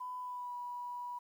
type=tone with pitch glide; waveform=sine; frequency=1000 to 976 Hz; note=B5 to B5; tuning=+21 to -21 cents; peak=-39 dBFS; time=0-1.19 s; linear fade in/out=10 ms; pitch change=-42 cents; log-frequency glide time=0.19-0.55 s; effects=11-bit